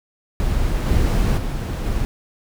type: noise with level steps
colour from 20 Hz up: brown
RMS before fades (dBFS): -20 / -17 / -23 / -21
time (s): 0.4-2.05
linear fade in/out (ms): 0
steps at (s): 0.86 / 1.37 / 1.84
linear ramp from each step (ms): 10
effects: none